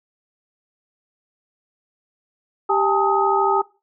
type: tone cluster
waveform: sine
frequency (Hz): 393.3 / 815 / 888 / 1259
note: G4 / G#5 / A5 / D#6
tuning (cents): +6 / -33 / +16 / +20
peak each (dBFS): -21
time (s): 2.69-3.62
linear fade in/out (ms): 10
effects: noise-tail reverb RT60 0.3 s tail -21 dB re dry